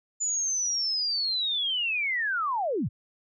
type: linear sweep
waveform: sine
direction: down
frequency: 7040 to 71.1 Hz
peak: -25 dBFS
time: 0.2-2.89 s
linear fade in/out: 20 ms
effects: none